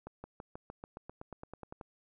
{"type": "accelerating click train", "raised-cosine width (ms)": 1, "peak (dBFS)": -30, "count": 15, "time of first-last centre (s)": [0.07, 1.812], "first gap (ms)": 170, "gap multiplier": 0.95, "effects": []}